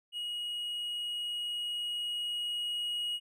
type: tone with level ramp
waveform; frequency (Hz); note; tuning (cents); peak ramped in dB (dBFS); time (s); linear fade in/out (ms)
triangle; 2894; F#7; -39; -33 to -30; 0.12-3.2; 50
effects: none

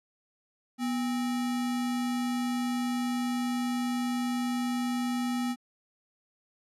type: tone with sample-and-hold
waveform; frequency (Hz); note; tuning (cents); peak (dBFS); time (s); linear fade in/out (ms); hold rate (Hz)
sine; 245; B3; -14; -27; 0.78-5.56; 50; 1050
effects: low-pass 12000 Hz 12 dB/octave

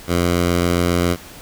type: tone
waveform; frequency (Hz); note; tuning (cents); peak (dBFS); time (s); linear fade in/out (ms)
10% pulse; 87.31; F2; 0; -7; 0.07-1.17; 50
effects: pink hiss -39 dBFS RMS until 1.41 s

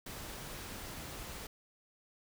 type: noise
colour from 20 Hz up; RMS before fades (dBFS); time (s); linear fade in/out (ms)
pink; -45; 0.06-1.47; 5
effects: none

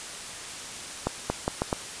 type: accelerating click train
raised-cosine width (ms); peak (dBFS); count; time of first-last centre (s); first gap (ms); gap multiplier
1; -10; 5; 1.07-1.728; 230; 0.78
effects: white hiss -38 dBFS RMS until 2 s + resampled to 22050 Hz

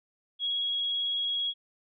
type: tone with vibrato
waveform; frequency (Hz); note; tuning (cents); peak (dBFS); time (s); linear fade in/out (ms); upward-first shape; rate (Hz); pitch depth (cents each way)
sine; 3315; G#7; -4; -27; 0.39-1.54; 50; sine; 18; 9
effects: none

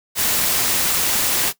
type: noise with amplitude modulation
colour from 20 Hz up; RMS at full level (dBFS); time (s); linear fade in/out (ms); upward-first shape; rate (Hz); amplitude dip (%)
white; -17; 0.15-1.53; 50; sine; 289; 40
effects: noise-tail reverb RT60 0.1 s tail -17 dB re dry

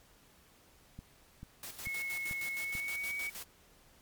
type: click train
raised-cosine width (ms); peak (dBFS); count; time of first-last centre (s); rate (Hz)
5; -33; 5; 0.99-2.752; 2.27
type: noise with tremolo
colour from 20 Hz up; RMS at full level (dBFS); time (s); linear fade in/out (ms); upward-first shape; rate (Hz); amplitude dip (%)
white; -44; 1.63-3.44; 2; square; 6.4; 65
type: tone with pitch glide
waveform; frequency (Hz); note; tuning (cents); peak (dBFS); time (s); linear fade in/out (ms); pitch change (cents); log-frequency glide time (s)
sine; 2184 to 2258; C#7 to C#7; -26 to +31; -35; 1.85-3.3; 10; +57; 2.53-3.11
effects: pink hiss -63 dBFS RMS until 4.01 s + MP3 96 kbps

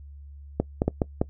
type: clicks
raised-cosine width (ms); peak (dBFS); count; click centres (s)
2; -8; 5; 0.6 / 0.819 / 0.88 / 1.018 / 1.215
effects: noise-tail reverb RT60 0.1 s tail -22 dB re dry + added 71 Hz sine -41 dBFS peak until 1.29 s

